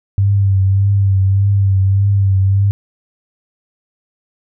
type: tone with vibrato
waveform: sine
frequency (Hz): 98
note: G2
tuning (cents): 0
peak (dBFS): -9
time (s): 0.18-2.71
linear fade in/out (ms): 0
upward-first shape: triangle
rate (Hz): 1.7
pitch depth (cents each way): 47
effects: none